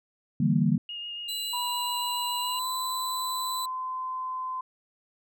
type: chord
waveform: sine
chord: E half-diminished seventh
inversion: third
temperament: equal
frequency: 146.83 / 164.81 / 196 / 233.1 Hz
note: D3 / E3 / G3 / Bb3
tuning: 0 / 0 / 0 / 0 cents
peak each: -26 dBFS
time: 0.4-0.78 s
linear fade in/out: 5 ms
type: tone with vibrato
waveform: sine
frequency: 2849 Hz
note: F7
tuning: 34 cents sharp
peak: -34 dBFS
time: 0.89-2.59 s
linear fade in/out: 2 ms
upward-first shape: sine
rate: 7.1 Hz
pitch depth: 14 cents each way
type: tone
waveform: sawtooth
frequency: 3991 Hz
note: B7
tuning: 17 cents sharp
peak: -29 dBFS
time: 1.28-3.66 s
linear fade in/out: 10 ms
type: tone with pitch glide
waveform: sine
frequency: 980 to 1028.7 Hz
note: B5 to C6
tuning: -14 to -30 cents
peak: -30 dBFS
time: 1.53-4.61 s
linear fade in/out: 5 ms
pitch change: +84 cents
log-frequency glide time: 2.38-2.68 s
effects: none